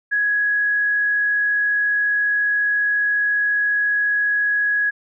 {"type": "tone with frequency modulation", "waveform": "sine", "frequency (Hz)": 1670, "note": "G#6", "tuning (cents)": 9, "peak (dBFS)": -16, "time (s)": [0.11, 4.91], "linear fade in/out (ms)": 20, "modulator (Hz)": 54.5, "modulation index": 0.22, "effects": []}